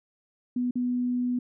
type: tone with dropouts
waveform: sine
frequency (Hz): 246.9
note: B3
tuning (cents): 0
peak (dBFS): -24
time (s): 0.56-1.39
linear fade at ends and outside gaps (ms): 5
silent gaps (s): 0.71-0.755
effects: none